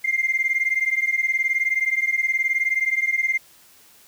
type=beating tone pair; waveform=sine; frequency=2093 / 2112 Hz; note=C7 / C7; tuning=0 / +16 cents; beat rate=19 Hz; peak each=-21 dBFS; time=0.04-3.38 s; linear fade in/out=10 ms; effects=tanh soft clip ceiling -13 dBFS + white hiss -52 dBFS RMS until 4.07 s